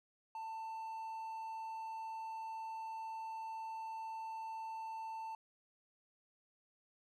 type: tone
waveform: triangle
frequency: 891 Hz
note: A5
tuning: 22 cents sharp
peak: -40 dBFS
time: 0.35-5.35 s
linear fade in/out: 2 ms
effects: none